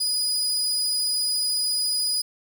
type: tone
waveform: 30% pulse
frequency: 4943 Hz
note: D#8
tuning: 12 cents flat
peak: -19 dBFS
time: 0-2.22 s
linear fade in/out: 10 ms
effects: none